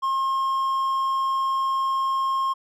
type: tone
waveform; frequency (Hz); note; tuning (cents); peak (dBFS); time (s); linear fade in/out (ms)
triangle; 1071; C6; +40; -19; 0.02-2.54; 20
effects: none